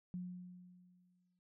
sine tone with exponential decay, 180 Hz, F#3, 47 cents flat, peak -39 dBFS, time 0.14-1.39 s, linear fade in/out 0 ms, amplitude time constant 270 ms, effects none

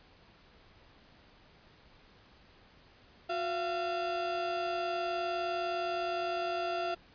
35% pulse tone pair together, 360.8 / 682 Hz, F#4 / F5, -44 / -41 cents, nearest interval major seventh, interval 1103 cents, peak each -36 / -31 dBFS, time 3.29-6.95 s, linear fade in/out 10 ms, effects pink hiss -60 dBFS RMS until 7.14 s + resampled to 11025 Hz

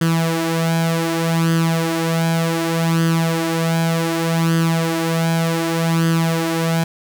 sawtooth tone with flanger, 164.81 Hz, E3, in tune, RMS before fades -18 dBFS, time 0.01-6.84 s, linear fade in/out 5 ms, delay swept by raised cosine 0.63 to 4.83 ms, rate 0.66 Hz, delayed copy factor +0.65, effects none

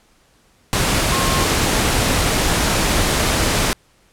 sine tone in noise, 1071 Hz, C6, 40 cents sharp, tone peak -23 dBFS, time 1.12-1.44 s, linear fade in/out 0 ms, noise pink, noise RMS -17 dBFS, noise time 0.73-3.73 s, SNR -9 dB, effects pink hiss -56 dBFS RMS until 4.12 s + low-pass 11000 Hz 12 dB/octave

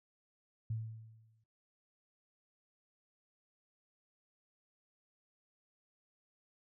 sine tone with exponential decay, 111.3 Hz, A2, 20 cents sharp, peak -33 dBFS, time 0.7-1.44 s, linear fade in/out 5 ms, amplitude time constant 160 ms, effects noise-tail reverb RT60 0.3 s tail -23 dB re dry

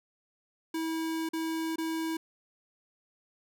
square tone with dropouts, 323.6 Hz, E4, 32 cents flat, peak -31 dBFS, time 0.74-2.17 s, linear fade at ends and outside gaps 5 ms, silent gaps 1.29-1.333 / 1.759-1.782 s, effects none

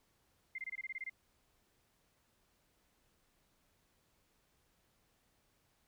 sine tone bursts, 2093 Hz, C7, in tune, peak -39 dBFS, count 10, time 0.55-1.097 s, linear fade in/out 5 ms, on 34 ms, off 23 ms, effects pink hiss -75 dBFS RMS until 5.87 s

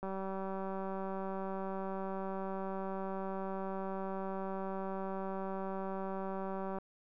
click train, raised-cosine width 1 ms, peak -27 dBFS, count 1298, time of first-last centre 0.03-6.785 s, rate 192 Hz, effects none

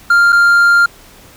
triangle tone with dropouts, 1396.9 Hz, F6, in tune, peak -4 dBFS, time 0.1-0.86 s, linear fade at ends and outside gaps 5 ms, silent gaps 0.323-0.326 s, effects pink hiss -41 dBFS RMS until 1.36 s

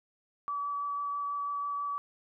sine tone with vibrato, 1147 Hz, D6, 41 cents flat, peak -31 dBFS, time 0.48-1.98 s, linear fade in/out 0 ms, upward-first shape sine, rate 6.1 Hz, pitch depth 8 cents each way, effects none

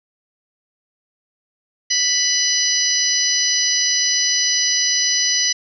harmonic tone with a mistuned harmonic, 987.8 Hz, B5, in tune, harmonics 2 / 3 / 4 / 5 / 6, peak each -25 / -25 / -24 / -20 / -19 dBFS, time 1.9-5.53 s, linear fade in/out 10 ms, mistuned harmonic 4, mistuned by +47 cents, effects none

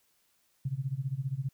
sine tone with tremolo, 134.2 Hz, C3, 44 cents sharp, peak -27 dBFS, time 0.65-1.49 s, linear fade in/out 5 ms, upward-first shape sine, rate 15 Hz, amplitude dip 90%, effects white hiss -71 dBFS RMS until 1.53 s

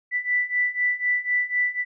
sine beating tone pair, 1975.5 / 1979.5 Hz, B6 / B6, 0 / +3 cents, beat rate 4 Hz, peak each -25 / -23 dBFS, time 0.11-1.85 s, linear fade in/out 50 ms, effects none

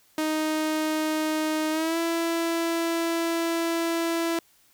sawtooth tone with pitch glide, 311.1 to 333.4 Hz, D#4 to E4, 0 to +20 cents, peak -20 dBFS, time 0.18-4.39 s, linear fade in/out 2 ms, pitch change +120 cents, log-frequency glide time 1.71-1.98 s, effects white hiss -61 dBFS RMS until 4.73 s

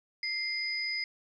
sine tone pair together, 2093 / 4978 Hz, C7 / D#8, 0 / 0 cents, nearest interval octave + minor third, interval 1500 cents, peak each -33 / -34 dBFS, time 0.23-1.04 s, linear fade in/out 2 ms, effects 11-bit

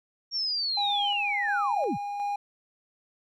sine linear sweep, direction down, 5588 to 73.42 Hz, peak -26 dBFS, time 0.31-1.98 s, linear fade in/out 50 ms
triangle tone with tremolo, 814 Hz, G#5, 35 cents flat, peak -25 dBFS, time 0.77-2.36 s, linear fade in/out 5 ms, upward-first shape square, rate 1.4 Hz, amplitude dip 35%
effects none

